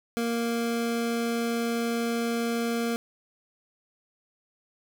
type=tone; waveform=25% pulse; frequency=233.1 Hz; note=A#3; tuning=in tune; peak=-22 dBFS; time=0.17-2.96 s; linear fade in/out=0 ms; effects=none